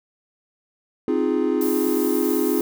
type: chord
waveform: triangle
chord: F minor seventh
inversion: second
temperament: equal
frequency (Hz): 261.6 / 311.1 / 349.2 / 415.3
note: C4 / Eb4 / F4 / Ab4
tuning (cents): 0 / 0 / 0 / 0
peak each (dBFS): -22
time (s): 1.08-2.61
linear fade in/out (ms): 2
type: noise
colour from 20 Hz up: violet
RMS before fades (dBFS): -31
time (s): 1.61-2.61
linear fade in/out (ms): 2
effects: none